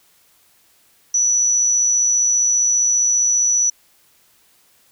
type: tone with amplitude modulation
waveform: sine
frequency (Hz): 5920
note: F#8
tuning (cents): 0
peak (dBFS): -12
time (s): 1.14-3.7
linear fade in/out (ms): 5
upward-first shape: sine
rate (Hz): 115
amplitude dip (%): 30
effects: white hiss -56 dBFS RMS until 4.91 s